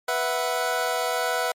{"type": "chord", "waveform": "25% pulse", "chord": "B suspended fourth", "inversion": "none", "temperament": "equal", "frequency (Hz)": [493.9, 659.3, 740], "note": ["B4", "E5", "F#5"], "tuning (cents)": [0, 0, 0], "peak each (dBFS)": -24, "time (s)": [0.08, 1.52], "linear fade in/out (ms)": 5, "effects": ["MP3 64 kbps"]}